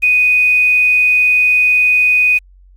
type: tone with quantisation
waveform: sine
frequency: 2489 Hz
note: D#7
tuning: in tune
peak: -8 dBFS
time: 0.02-2.39 s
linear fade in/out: 20 ms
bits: 6
effects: added 46 Hz sine -41 dBFS peak until 2.76 s + AAC 64 kbps